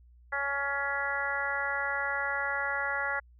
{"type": "harmonic tone", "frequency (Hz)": 280, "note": "C#4", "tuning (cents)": 18, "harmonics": [2, 3, 4, 5, 6, 7], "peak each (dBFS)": [-39, -37, -39, -34, -34, -35], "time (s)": [0.32, 3.2], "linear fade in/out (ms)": 10, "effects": ["added 60 Hz sine -54 dBFS peak until 3.39 s"]}